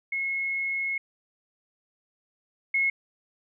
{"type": "tone pair in turn", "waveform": "sine", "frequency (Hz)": [2173, 2173], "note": ["C#7", "C#7"], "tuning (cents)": [-35, -35], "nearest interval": "unison", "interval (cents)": 0, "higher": "neither", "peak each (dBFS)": [-26, -21], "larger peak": "second", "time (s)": [[0.12, 0.98], [2.74, 2.9]], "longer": "first", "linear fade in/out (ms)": 5, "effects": []}